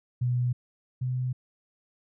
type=tone pair in turn; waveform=sine; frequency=123.47 / 126.87 Hz; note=B2 / B2; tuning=0 / +47 cents; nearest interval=unison; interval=47 cents; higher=second; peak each=-23 / -26 dBFS; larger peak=first; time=0.21-0.53 / 1.01-1.33 s; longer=neither; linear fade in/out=10 ms; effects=none